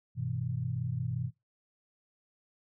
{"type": "chord", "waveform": "sine", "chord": "E minor", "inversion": "first", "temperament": "equal with one note detuned", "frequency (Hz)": [98, 123.47, 160.77], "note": ["G2", "B2", "E3"], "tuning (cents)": [0, 0, -43], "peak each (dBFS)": [-39, -33, -38], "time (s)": [0.15, 1.31], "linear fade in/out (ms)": 50, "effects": ["noise-tail reverb RT60 0.2 s tail -18 dB re dry"]}